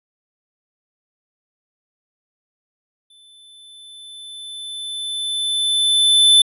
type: tone with exponential growth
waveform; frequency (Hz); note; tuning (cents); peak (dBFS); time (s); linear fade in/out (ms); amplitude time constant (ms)
square; 3520; A7; 0; -8; 3.1-6.42; 5; 720
effects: resampled to 32000 Hz